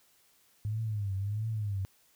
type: tone with vibrato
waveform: sine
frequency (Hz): 103.83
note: G#2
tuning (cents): 0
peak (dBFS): -30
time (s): 0.65-1.85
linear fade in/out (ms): 0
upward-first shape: triangle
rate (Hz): 1.5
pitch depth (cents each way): 150
effects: white hiss -66 dBFS RMS until 2.15 s